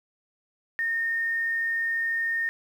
sine tone with quantisation, 1833 Hz, A#6, 30 cents flat, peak -24 dBFS, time 0.79-2.49 s, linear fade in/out 0 ms, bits 9, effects none

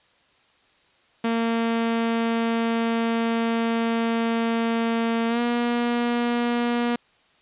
sawtooth tone with pitch glide, 229.5 to 239.1 Hz, A#3 to A#3, -27 to +44 cents, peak -17 dBFS, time 1.24-6.96 s, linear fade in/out 5 ms, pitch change +71 cents, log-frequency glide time 5.28-5.4 s, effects white hiss -60 dBFS RMS until 7.41 s + resampled to 8000 Hz

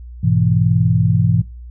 sine chord, E major, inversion first, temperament just, 103.01 / 123.61 / 164.81 Hz, G#2 / B2 / E3, -14 / +2 / 0 cents, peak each -16 dBFS, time 0.23-1.42 s, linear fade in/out 10 ms, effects noise-tail reverb RT60 0.3 s tail -21 dB re dry + added 60 Hz sine -31 dBFS peak until 1.7 s

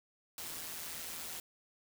white noise with amplitude modulation, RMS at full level -41 dBFS, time 0.38-1.4 s, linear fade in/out 2 ms, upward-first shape sine, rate 164 Hz, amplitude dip 55%, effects none

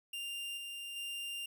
45% pulse tone with level steps, 2794 Hz, F7, in tune, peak -39 / -42 / -39 dBFS, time 0.13-1.46 s, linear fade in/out 5 ms, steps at 0.57 / 0.96 s, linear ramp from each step 5 ms, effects none

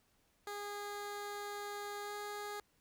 15% pulse tone with pitch glide, 410 to 413.3 Hz, G#4 to G#4, -22 to -8 cents, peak -35 dBFS, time 0.47-2.6 s, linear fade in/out 2 ms, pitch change +14 cents, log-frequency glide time 2.02-2.13 s, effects pink hiss -74 dBFS RMS until 2.8 s

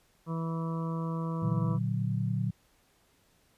harmonic tone, 164 Hz, E3, 9 cents flat, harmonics 1 / 2 / 3 / 4 / 6 / 7 / 8, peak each -31 / -42 / -42 / -49 / -43 / -43 / -52 dBFS, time 0.26-1.79 s, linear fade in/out 50 ms
sine chord, Bb augmented, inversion none, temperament equal, 116.54 / 146.83 / 185 Hz, Bb2 / D3 / F#3, 0 / 0 / 0 cents, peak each -30 / -33 / -33 dBFS, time 1.42-2.51 s, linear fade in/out 10 ms
effects pink hiss -67 dBFS RMS until 3.57 s + resampled to 32000 Hz

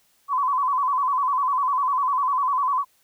sine tone with vibrato, 1073 Hz, C6, 43 cents sharp, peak -19 dBFS, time 0.28-2.85 s, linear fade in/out 50 ms, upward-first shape square, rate 10 Hz, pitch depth 89 cents each way, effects white hiss -63 dBFS RMS until 3.03 s

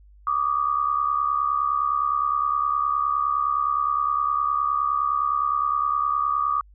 sine tone pair together, 1155 / 1224.7 Hz, D6 / D#6, -29 / -28 cents, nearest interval minor second, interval 101 cents, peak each -23 dBFS, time 0.27-6.61 s, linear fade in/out 2 ms, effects added 50 Hz sine -48 dBFS peak until 6.74 s

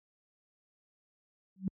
sine tone with exponential growth, 190 Hz, F#3, 46 cents sharp, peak -25 dBFS, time 1.56-1.68 s, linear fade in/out 2 ms, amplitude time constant 25 ms, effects high-pass 60 Hz 12 dB/octave

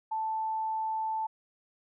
sine tone, 880 Hz, A5, in tune, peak -29 dBFS, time 0.11-1.27 s, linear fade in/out 10 ms, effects none

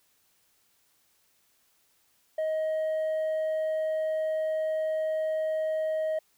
triangle tone with hard clipping, 629 Hz, D#5, 19 cents sharp, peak -25 dBFS, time 2.38-6.19 s, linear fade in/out 5 ms, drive 1 dB, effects white hiss -68 dBFS RMS until 6.37 s

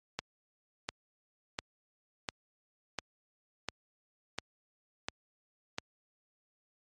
click train, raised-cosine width 0.2 ms, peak -16 dBFS, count 9, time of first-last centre 0.19-5.784 s, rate 1.43 Hz, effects high-pass 60 Hz 12 dB/octave + MP3 48 kbps

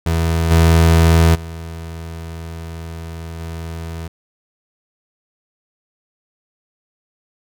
30% pulse tone with level steps, 82.41 Hz, E2, in tune, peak -12 / -6 / -25 / -23 dBFS, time 0.06-4.08 s, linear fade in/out 5 ms, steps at 0.5 / 1.34 / 3.39 s, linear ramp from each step 20 ms, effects none

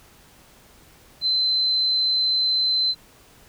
sine tone, 4068 Hz, C8, 50 cents flat, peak -18 dBFS, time 1.21-2.95 s, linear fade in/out 50 ms, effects pink hiss -52 dBFS RMS until 3.48 s

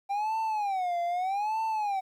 triangle tone with vibrato, 784 Hz, G5, in tune, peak -25 dBFS, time 0.09-2.01 s, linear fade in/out 20 ms, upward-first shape sine, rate 0.81 Hz, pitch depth 220 cents each way, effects 11-bit

